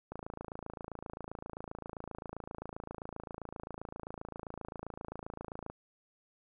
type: click train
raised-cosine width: 1 ms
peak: -27 dBFS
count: 155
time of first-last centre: 0.12-5.7 s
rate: 27.6 Hz
effects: none